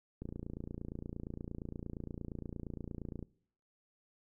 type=click train; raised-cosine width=3 ms; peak=-29 dBFS; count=87; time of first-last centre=0.22-3.227 s; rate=28.6 Hz; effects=noise-tail reverb RT60 0.6 s tail -22 dB re dry